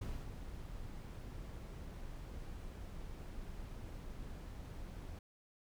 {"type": "noise with ADSR envelope", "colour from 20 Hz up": "brown", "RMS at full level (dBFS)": -41, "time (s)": [0.01, 5.19], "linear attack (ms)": 9, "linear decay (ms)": 260, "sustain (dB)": -6, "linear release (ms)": 3, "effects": []}